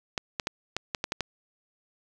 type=clicks; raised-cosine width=0.2 ms; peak=-11 dBFS; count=8; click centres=0.178 / 0.398 / 0.471 / 0.766 / 0.948 / 1.041 / 1.121 / 1.207 s; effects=none